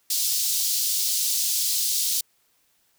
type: high-pass noise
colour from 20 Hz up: pink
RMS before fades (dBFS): -24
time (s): 0.1-2.21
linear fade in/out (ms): 5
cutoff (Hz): 4200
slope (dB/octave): 24
effects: white hiss -66 dBFS RMS until 2.98 s